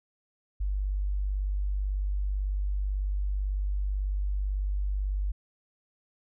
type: tone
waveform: sine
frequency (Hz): 49.05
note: G1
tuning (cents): +2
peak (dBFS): -26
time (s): 0.6-5.32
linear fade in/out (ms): 10
effects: none

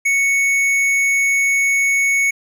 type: tone with tanh clipping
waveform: sine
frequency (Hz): 2217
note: C#7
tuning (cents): 0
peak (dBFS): -15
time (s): 0.05-2.31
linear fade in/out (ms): 10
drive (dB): 12
effects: none

